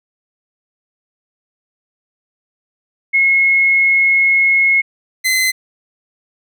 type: tone pair in turn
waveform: sine / sawtooth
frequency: 2170 / 2048 Hz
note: C#7 / C7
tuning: -37 / -38 cents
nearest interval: minor second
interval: 101 cents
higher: first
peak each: -9 dBFS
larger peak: neither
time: 3.13-4.82 / 5.24-5.52 s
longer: first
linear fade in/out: 20 ms
effects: none